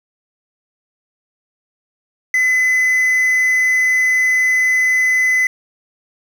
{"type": "tone with quantisation", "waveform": "triangle", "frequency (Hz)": 2019, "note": "B6", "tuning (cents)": 38, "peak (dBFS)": -10, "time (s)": [2.34, 5.47], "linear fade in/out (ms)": 2, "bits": 6, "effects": []}